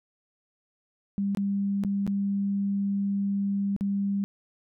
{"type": "tone with dropouts", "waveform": "sine", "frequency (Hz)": 199.1, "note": "G3", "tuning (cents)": 27, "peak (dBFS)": -24, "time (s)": [1.18, 4.24], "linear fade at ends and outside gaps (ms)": 0, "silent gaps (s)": [[1.349, 1.372], [1.837, 1.848], [2.066, 2.076], [3.764, 3.809]], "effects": []}